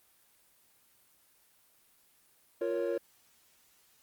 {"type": "chord", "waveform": "triangle", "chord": "Bb minor", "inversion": "second", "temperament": "equal", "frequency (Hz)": [349.2, 466.2, 554.4], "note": ["F4", "Bb4", "Db5"], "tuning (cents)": [0, 0, 0], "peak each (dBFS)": -32, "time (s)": [2.61, 2.98], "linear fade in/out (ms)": 5, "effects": ["white hiss -66 dBFS RMS until 4.02 s", "Opus 24 kbps"]}